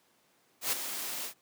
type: noise with ADSR envelope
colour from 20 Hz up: white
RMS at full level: -28 dBFS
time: 0.61-1.34 s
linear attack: 110 ms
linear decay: 17 ms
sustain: -9 dB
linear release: 93 ms
effects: pink hiss -68 dBFS RMS until 1.41 s + high-pass 200 Hz 12 dB/octave